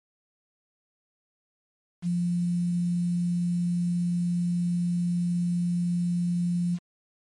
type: tone with quantisation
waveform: sine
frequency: 174.61 Hz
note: F3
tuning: in tune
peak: -23 dBFS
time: 2.02-6.79 s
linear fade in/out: 50 ms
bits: 8
effects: MP3 48 kbps